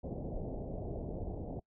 pink low-pass noise, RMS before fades -40 dBFS, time 0.03-1.6 s, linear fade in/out 10 ms, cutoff 710 Hz, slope 48 dB/octave, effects noise-tail reverb RT60 0.1 s tail -24 dB re dry

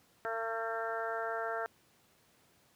harmonic tone with a mistuned harmonic, 226.3 Hz, A3, 49 cents sharp, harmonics 2 / 3 / 4 / 5 / 6 / 7 / 8, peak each -40 / -38 / -44 / -49 / -40 / -42 / -47 dBFS, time 0.25-1.66 s, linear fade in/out 0 ms, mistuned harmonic 5, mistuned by -19 cents, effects pink hiss -67 dBFS RMS until 2.75 s + high-pass 100 Hz 12 dB/octave

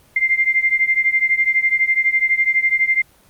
sine beating tone pair, 2093 / 2105 Hz, C7 / C7, 0 / +10 cents, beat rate 12 Hz, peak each -16 / -18 dBFS, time 0.16-3.02 s, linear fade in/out 5 ms, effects pink hiss -52 dBFS RMS until 3.29 s + Opus 24 kbps

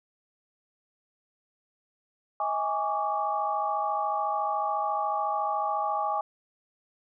sine tone cluster, 638 / 825 / 1129 / 1183 Hz, D#5 / G#5 / C#6 / D6, +43 / -12 / +31 / +12 cents, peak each -34 / -28 / -32 / -34 dBFS, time 2.4-6.21 s, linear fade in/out 2 ms, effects none

